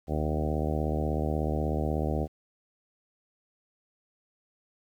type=harmonic tone with a mistuned harmonic; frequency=76.4 Hz; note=D#2; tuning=31 cents flat; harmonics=1 / 2 / 3 / 4 / 5 / 6 / 7 / 8 / 9 / 10; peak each=-30 / -33 / -35 / -36 / -37 / -38 / -38 / -39 / -40 / -40 dBFS; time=0.07-2.28 s; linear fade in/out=50 ms; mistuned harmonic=1; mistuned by=-36 cents; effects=10-bit